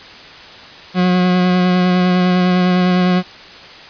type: tone with vibrato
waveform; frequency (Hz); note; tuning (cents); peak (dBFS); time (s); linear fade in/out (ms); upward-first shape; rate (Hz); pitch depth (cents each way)
40% pulse; 181.2; F#3; -36; -10; 0.94-3.23; 50; sine; 9.9; 17
effects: white hiss -36 dBFS RMS until 3.89 s + resampled to 11025 Hz